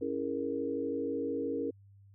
sine chord, A# half-diminished seventh, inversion first, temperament equal with one note detuned, 277.2 / 329.6 / 415.3 / 468.1 Hz, C#4 / E4 / G#4 / A#4, 0 / 0 / 0 / +7 cents, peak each -36 / -39 / -39 / -35 dBFS, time 0.01-1.71 s, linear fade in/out 10 ms, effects added 99 Hz sine -55 dBFS peak until 2.14 s

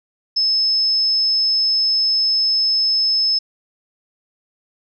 sine tone, 5220 Hz, E8, 18 cents flat, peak -14 dBFS, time 0.36-3.39 s, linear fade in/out 10 ms, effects none

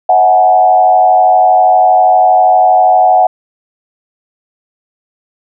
sine tone with frequency modulation, 740 Hz, F#5, in tune, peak -4 dBFS, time 0.09-3.27 s, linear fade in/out 5 ms, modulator 92.5 Hz, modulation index 0.83, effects none

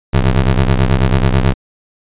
25% pulse ring-modulated tone, 65.41 Hz, C2, in tune, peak -3 dBFS, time 0.13-1.54 s, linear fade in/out 10 ms, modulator 37.3 Hz, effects resampled to 8000 Hz

